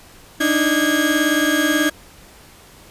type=tone cluster; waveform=35% pulse; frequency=294.2 / 312.6 / 1636 Hz; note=D4 / D#4 / G#6; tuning=+3 / +8 / -26 cents; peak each=-18 dBFS; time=0.4-1.9 s; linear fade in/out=10 ms; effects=pink hiss -45 dBFS RMS until 2.9 s + resampled to 32000 Hz